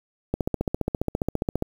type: click train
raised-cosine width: 2 ms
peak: -10 dBFS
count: 20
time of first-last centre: 0.34-1.624 s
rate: 14.8 Hz
effects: 7-bit